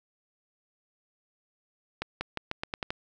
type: accelerating click train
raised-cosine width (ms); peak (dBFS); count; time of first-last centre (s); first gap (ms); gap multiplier
0.3; -15; 8; 2.02-2.905; 190; 0.86
effects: none